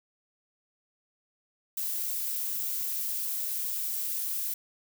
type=noise; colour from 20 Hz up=violet; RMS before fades=-32 dBFS; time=1.77-4.54 s; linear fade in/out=5 ms; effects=none